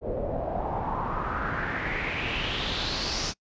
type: noise with low-pass filter sweep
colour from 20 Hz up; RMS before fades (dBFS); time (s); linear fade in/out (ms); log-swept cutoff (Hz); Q
pink; -30; 0.01-3.34; 50; 490 to 5800; 4.1
effects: noise-tail reverb RT60 0.1 s tail -25 dB re dry + resampled to 16000 Hz